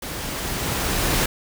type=noise with level ramp; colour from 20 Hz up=pink; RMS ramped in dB=-31 to -20 dBFS; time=0.02-1.26 s; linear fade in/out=5 ms; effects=none